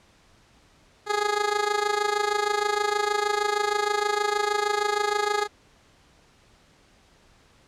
15% pulse tone with amplitude modulation, 415.6 Hz, G#4, 1 cent sharp, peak -13 dBFS, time 1.06-5.48 s, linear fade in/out 50 ms, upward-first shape sine, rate 26.4 Hz, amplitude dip 75%, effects pink hiss -58 dBFS RMS until 7.67 s + low-pass 7000 Hz 12 dB/octave

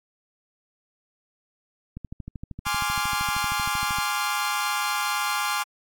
click train, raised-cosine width 5 ms, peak -23 dBFS, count 27, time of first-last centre 1.97-3.986 s, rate 12.9 Hz
sawtooth chord, D half-diminished seventh, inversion second, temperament equal, 830.6 / 1046.5 / 1174.7 / 1396.9 Hz, Ab5 / C6 / D6 / F6, 0 / 0 / 0 / 0 cents, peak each -26 dBFS, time 2.65-5.64 s, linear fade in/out 20 ms
effects AAC 64 kbps

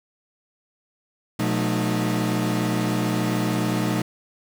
40% pulse tone cluster, 122.3 / 179.9 / 217.6 / 307.8 Hz, B2 / F#3 / A3 / D#4, -16 / -48 / -19 / -19 cents, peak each -26 dBFS, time 1.39-4.02 s, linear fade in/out 5 ms, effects none

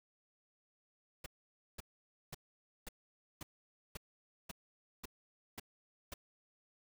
pink noise bursts, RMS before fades -45 dBFS, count 10, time 1.24-6.14 s, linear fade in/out 5 ms, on 22 ms, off 520 ms, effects none

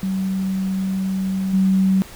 sine tone with level steps, 190.6 Hz, G3, 48 cents flat, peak -19 / -13 dBFS, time 0.03-2.02 s, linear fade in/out 0 ms, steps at 1.53 s, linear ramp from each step 10 ms, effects pink hiss -40 dBFS RMS until 2.15 s

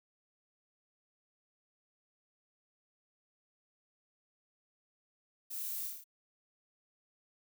violet noise with echo, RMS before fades -43 dBFS, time 5.5-5.88 s, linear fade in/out 10 ms, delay 27 ms, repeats 6, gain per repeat -2 dB, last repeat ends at 6.042 s, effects none

